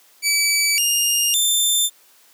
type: tone with pitch steps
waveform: 15% pulse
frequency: 2298 / 2823 / 3567 Hz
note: D7 / F7 / A7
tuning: -38 / +18 / +23 cents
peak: -9 dBFS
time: 0.22-1.9 s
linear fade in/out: 50 ms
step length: 560 ms
effects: white hiss -53 dBFS RMS until 2.33 s + high-pass 300 Hz 12 dB/octave